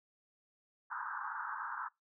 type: band-pass noise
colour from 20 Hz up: white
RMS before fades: -41 dBFS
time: 0.9-1.89 s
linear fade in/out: 20 ms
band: 860 to 1600 Hz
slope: 96 dB/octave
effects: noise-tail reverb RT60 0.2 s tail -25 dB re dry